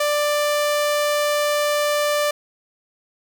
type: tone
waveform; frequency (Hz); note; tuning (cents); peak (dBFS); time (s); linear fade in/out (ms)
sawtooth; 590; D5; +8; -14; 0-2.31; 5
effects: none